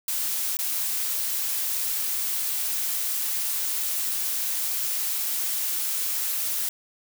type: noise with dropouts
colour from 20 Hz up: blue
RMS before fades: -27 dBFS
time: 0.08-6.69 s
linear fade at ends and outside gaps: 2 ms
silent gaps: 0.57-0.589 s
effects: none